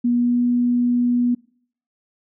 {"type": "tone with pitch glide", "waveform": "sine", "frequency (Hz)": [241.1, 243.3], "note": ["B3", "B3"], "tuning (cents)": [-41, -26], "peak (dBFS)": -15, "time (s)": [0.04, 1.35], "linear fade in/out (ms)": 10, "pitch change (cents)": 15, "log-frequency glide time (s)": [0.14, 0.42], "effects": ["noise-tail reverb RT60 0.6 s tail -25 dB re dry"]}